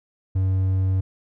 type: tone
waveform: triangle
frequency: 94.6 Hz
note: F#2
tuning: 39 cents sharp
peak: -16 dBFS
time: 0.35-1.01 s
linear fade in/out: 10 ms
effects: none